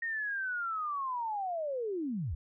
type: linear sweep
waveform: sine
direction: down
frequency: 1864.7 to 58.7 Hz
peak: -32 dBFS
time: 0.02-2.35 s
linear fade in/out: 5 ms
effects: none